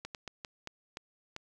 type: slowing click train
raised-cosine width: 0.2 ms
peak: -23 dBFS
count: 7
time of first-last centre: 0.05-1.364 s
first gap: 98 ms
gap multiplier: 1.32
effects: none